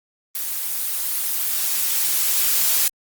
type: noise with level ramp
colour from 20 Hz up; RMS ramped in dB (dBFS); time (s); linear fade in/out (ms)
blue; -26 to -17; 0.35-2.88; 2
effects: Opus 24 kbps